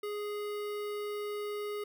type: tone with notch filter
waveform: square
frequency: 415.3 Hz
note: G#4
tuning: in tune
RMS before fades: -37 dBFS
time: 0.03-1.84 s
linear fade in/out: 5 ms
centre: 6800 Hz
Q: 1.2
effects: none